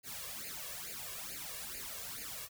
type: noise with flanger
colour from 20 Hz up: white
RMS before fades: -44 dBFS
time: 0.03-2.49 s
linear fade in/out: 50 ms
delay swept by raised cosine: 0.43 to 1.83 ms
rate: 2.3 Hz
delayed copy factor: +0.9
effects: none